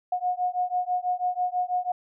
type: beating tone pair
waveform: sine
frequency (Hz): 721 / 727.1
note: F#5 / F#5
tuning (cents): -45 / -30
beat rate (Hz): 6.1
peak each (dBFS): -27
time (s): 0.12-1.92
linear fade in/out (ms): 5
effects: none